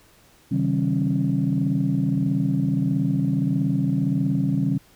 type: tone cluster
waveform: sine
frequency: 135.2 / 156.8 / 192.2 / 272.6 Hz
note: C#3 / D#3 / G3 / C#4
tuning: -43 / +14 / -34 / -29 cents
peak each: -24 dBFS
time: 0.51-4.78 s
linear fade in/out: 10 ms
effects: tanh soft clip ceiling -11 dBFS + pink hiss -55 dBFS RMS until 4.95 s